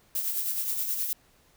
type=noise with tremolo; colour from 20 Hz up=violet; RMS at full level=-28 dBFS; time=0.15-1.13 s; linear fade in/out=2 ms; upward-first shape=sine; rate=9.5 Hz; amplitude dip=45%; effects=pink hiss -62 dBFS RMS until 1.56 s